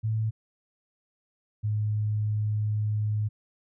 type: tone pair in turn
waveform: sine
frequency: 110 / 106.2 Hz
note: A2 / G#2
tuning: 0 / +39 cents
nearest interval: minor second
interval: 61 cents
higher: first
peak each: -24 dBFS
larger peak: neither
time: 0.03-0.31 / 1.63-3.29 s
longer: second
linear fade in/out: 20 ms
effects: none